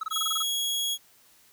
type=tone bursts; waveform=triangle; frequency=1293 Hz; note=E6; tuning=34 cents flat; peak=-26 dBFS; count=9; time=0.01-0.426 s; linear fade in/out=5 ms; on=24 ms; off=25 ms
type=tone; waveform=sawtooth; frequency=3322 Hz; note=G#7; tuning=in tune; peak=-23 dBFS; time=0.1-0.98 s; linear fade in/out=50 ms
effects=white hiss -59 dBFS RMS until 1.52 s